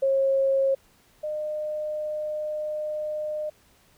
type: tone pair in turn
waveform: sine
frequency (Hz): 541 / 608.2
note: C#5 / D#5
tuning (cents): -42 / -40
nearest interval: major second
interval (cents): 202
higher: second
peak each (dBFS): -19 / -27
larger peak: first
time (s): 0.02-0.75 / 1.23-3.5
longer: second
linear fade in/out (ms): 10
effects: pink hiss -60 dBFS RMS until 3.97 s